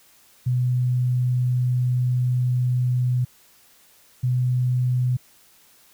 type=tone pair in turn; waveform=sine; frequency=124.9 / 125.41 Hz; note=B2 / B2; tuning=+20 / +27 cents; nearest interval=unison; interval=7 cents; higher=second; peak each=-18 dBFS; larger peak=neither; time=0.46-3.25 / 4.23-5.17 s; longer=first; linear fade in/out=10 ms; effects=white hiss -55 dBFS RMS until 5.93 s